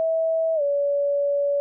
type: tone with pitch glide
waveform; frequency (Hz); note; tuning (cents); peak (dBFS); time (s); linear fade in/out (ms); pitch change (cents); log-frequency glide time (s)
sine; 650 to 569.1; E5 to C#5; -24 to +45; -19; 0-1.6; 0; -231; 0.55-0.62
effects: none